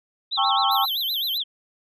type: tone with vibrato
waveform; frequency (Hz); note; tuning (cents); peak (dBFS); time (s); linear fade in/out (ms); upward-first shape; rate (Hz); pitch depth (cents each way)
sine; 3520; A7; 0; -23; 0.31-1.44; 20; sine; 7.7; 250
type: chord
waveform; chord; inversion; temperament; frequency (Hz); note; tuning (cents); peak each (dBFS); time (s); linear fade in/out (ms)
sine; A dominant seventh; third; just; 792 / 880 / 1100 / 1320; G5 / A5 / C#6 / E6; +18 / 0 / -14 / +2; -23 / -27 / -23 / -26; 0.37-0.86; 20
type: tone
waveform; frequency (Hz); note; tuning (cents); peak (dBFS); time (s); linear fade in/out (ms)
sine; 12544; G9; 0; -32; 0.71-1.38; 2
effects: none